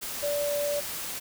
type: tone in noise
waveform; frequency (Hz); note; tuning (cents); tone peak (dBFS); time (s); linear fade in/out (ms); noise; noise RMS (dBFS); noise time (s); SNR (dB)
sine; 580; D5; -22; -26; 0.22-0.81; 20; white; -35; 0.01-1.2; +6
effects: none